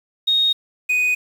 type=tone pair in turn; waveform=sine / triangle; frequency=3729 / 2489 Hz; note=A#7 / D#7; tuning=0 / 0 cents; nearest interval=perfect fifth; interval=700 cents; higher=first; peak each=-14 dBFS; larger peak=neither; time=0.27-0.53 / 0.89-1.15 s; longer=neither; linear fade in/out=10 ms; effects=7-bit